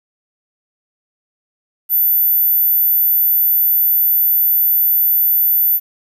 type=tone; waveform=sine; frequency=14030 Hz; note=A9; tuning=6 cents flat; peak=-9 dBFS; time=1.89-5.8 s; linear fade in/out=50 ms; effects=tanh soft clip ceiling -8 dBFS + 8-bit

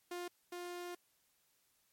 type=tone pair in turn; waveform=sawtooth; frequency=352.9 / 352.9 Hz; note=F4 / F4; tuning=+18 / +18 cents; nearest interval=unison; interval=0 cents; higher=neither; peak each=-37 / -39 dBFS; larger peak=first; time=0.11-0.28 / 0.52-0.95 s; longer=second; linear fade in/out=5 ms; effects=white hiss -75 dBFS RMS until 1.92 s + MP3 64 kbps

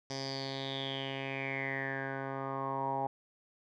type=tone with low-pass filter sweep; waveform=10% pulse; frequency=135.4 Hz; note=C#3; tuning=40 cents flat; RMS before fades=-37 dBFS; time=0.1-3.07 s; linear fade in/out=2 ms; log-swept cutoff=5400 to 840 Hz; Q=8.5; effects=none

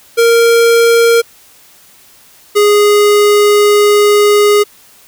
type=tone pair in turn; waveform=square; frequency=464.6 / 413.9 Hz; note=A#4 / G#4; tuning=-6 / -6 cents; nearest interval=major second; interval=200 cents; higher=first; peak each=-6 dBFS; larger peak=neither; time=0.17-1.22 / 2.55-4.64 s; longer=second; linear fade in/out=20 ms; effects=white hiss -43 dBFS RMS until 5.07 s

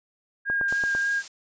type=tone with vibrato; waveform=sine; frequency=1617 Hz; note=G#6; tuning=47 cents flat; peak=-22 dBFS; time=0.45-1.23 s; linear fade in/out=50 ms; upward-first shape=sine; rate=3.4 Hz; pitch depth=11 cents each way
type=click train; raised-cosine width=1 ms; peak=-20 dBFS; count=5; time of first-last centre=0.5-0.95 s; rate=8.88 Hz
type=noise; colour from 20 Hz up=blue; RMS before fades=-35 dBFS; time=0.68-1.28 s; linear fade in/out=5 ms
effects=resampled to 16000 Hz

